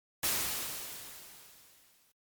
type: noise with exponential decay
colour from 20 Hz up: white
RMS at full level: -29 dBFS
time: 0.23-2.12 s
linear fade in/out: 5 ms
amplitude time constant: 410 ms
effects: MP3 96 kbps